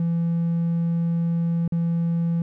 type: tone with dropouts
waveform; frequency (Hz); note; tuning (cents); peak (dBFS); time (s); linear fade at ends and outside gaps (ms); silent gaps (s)
triangle; 168.4; E3; +37; -17; 0-2.42; 2; 1.678-1.722
effects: tanh soft clip ceiling -14 dBFS